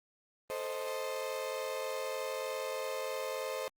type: chord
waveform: 35% pulse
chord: A diminished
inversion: none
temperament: equal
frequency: 440 / 523.3 / 622.3 Hz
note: A4 / C5 / Eb5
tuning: 0 / 0 / 0 cents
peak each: -40 / -36 / -40 dBFS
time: 0.5-3.68 s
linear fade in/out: 0 ms
effects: Opus 24 kbps